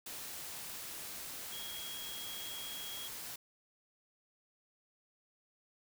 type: tone in noise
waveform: sine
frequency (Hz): 3286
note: G#7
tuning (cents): -19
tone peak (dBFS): -45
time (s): 1.52-3.08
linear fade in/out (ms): 5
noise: white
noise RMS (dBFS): -45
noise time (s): 0.06-3.36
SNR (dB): -3
effects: none